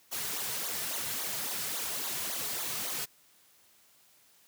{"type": "noise with flanger", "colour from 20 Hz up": "white", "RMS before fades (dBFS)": -35, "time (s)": [0.11, 3.06], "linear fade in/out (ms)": 20, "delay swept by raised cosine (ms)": [0.37, 3.77], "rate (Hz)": 3.6, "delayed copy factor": -0.95, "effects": ["white hiss -63 dBFS RMS until 4.47 s", "high-pass 80 Hz 12 dB/octave"]}